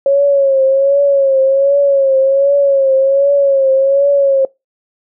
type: tone with vibrato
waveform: sine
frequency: 549 Hz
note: C#5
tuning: 17 cents flat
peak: -7 dBFS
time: 0.06-4.45 s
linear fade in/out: 2 ms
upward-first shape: triangle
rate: 1.3 Hz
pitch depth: 62 cents each way
effects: noise-tail reverb RT60 0.2 s tail -23 dB re dry